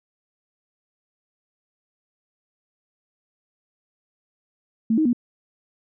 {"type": "tone with pitch steps", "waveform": "sine", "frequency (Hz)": [223.7, 313.6, 241.6], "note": ["A3", "D#4", "B3"], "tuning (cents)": [29, 14, -38], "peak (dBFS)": -16, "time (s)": [4.9, 5.131], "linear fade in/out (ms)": 5, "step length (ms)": 77, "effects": []}